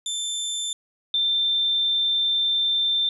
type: tone pair in turn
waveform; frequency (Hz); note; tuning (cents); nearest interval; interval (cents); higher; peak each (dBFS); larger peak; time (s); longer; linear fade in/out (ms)
25% pulse / sine; 3550 / 3570; A7 / A7; +15 / +24; unison; 9; second; -22 / -19; second; 0.06-0.73 / 1.14-3.09; second; 2
effects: resampled to 32000 Hz